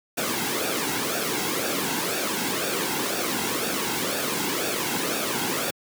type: noise with flanger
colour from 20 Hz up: pink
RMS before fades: -26 dBFS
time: 0.17-5.71 s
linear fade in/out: 10 ms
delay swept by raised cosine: 0.97 to 1.71 ms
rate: 2 Hz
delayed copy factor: -0.6
effects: high-pass 200 Hz 12 dB/octave